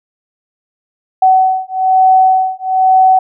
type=beating tone pair; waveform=sine; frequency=753 / 754.1 Hz; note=F#5 / F#5; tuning=+30 / +33 cents; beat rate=1.1 Hz; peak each=-10 dBFS; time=1.22-3.19 s; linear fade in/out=5 ms; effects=none